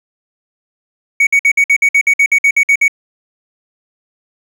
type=tone bursts; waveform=triangle; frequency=2238 Hz; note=C#7; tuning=16 cents sharp; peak=-5 dBFS; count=14; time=1.2-2.881 s; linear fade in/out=5 ms; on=69 ms; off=55 ms; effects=none